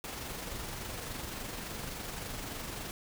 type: noise with amplitude modulation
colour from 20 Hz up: pink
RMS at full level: -39 dBFS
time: 0.04-2.91 s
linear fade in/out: 0 ms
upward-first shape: sine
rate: 23.5 Hz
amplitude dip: 35%
effects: none